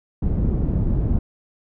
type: low-pass noise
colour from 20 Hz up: pink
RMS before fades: -20 dBFS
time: 0.22-1.19 s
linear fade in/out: 5 ms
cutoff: 230 Hz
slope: 12 dB/octave
effects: none